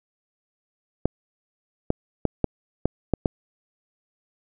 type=clicks; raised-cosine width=2 ms; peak=-6 dBFS; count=7; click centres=1.056 / 1.904 / 2.253 / 2.443 / 2.856 / 3.137 / 3.258 s; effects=none